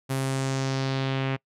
sawtooth tone with low-pass filter sweep, 134 Hz, C3, 42 cents sharp, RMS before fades -27 dBFS, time 0.09-1.37 s, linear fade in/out 20 ms, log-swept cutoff 12000 to 2500 Hz, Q 2, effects noise-tail reverb RT60 0.1 s tail -23 dB re dry

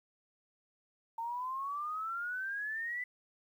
sine exponential sweep, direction up, 905 to 2007 Hz, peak -35 dBFS, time 1.18-3.04 s, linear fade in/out 5 ms, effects 11-bit

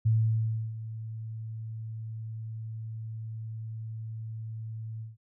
sine tone with ADSR envelope, 111.2 Hz, A2, 19 cents sharp, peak -20 dBFS, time 0.05-5.17 s, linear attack 13 ms, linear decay 670 ms, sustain -15 dB, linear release 160 ms, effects none

